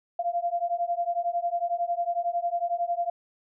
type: beating tone pair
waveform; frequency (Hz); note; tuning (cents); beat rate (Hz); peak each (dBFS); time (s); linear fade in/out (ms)
sine; 687 / 698; F5 / F5; -29 / -1; 11; -28; 0.19-3.1; 5
effects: none